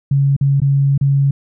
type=tone with dropouts; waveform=sine; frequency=139 Hz; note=C#3; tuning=5 cents sharp; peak=-10 dBFS; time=0.11-1.31 s; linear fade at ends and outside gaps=5 ms; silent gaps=0.365-0.41 / 0.602-0.617 / 0.978-1.011 s; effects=none